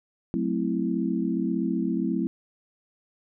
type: chord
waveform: sine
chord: F# half-diminished seventh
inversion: none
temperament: equal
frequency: 185 / 220 / 261.6 / 329.6 Hz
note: F#3 / A3 / C4 / E4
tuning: 0 / 0 / 0 / 0 cents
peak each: -29 dBFS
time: 0.34-2.27 s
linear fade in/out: 0 ms
effects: none

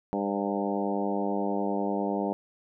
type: harmonic tone with a mistuned harmonic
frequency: 100.4 Hz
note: G2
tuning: 42 cents sharp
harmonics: 2 / 3 / 4 / 5 / 6 / 7 / 8 / 9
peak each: -31 / -33 / -34 / -35 / -36 / -36 / -37 / -38 dBFS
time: 0.13-2.33 s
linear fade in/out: 0 ms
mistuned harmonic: 6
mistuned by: -28 cents
effects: none

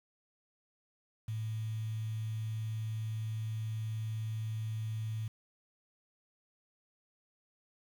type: tone with quantisation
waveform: sine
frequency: 110.1 Hz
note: A2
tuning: 2 cents sharp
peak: -34 dBFS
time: 1.28-5.28 s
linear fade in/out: 5 ms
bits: 9
effects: none

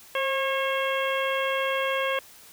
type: harmonic tone with a mistuned harmonic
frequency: 543 Hz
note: C#5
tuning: 36 cents flat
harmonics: 1 / 2 / 3 / 4 / 5 / 6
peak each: -27 / -30 / -32 / -33 / -34 / -35 dBFS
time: 0.15-2.19 s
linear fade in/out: 2 ms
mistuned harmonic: 1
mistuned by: -31 cents
effects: white hiss -50 dBFS RMS until 2.52 s

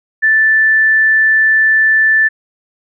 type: tone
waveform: sine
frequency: 1760 Hz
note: A6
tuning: in tune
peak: -7 dBFS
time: 0.22-2.29 s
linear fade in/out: 20 ms
effects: none

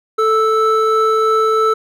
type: tone pair together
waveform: triangle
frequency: 440 / 1317 Hz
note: A4 / E6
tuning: 0 / -2 cents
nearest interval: octave + perfect fifth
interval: 1898 cents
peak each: -12 dBFS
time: 0.18-1.74 s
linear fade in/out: 10 ms
effects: none

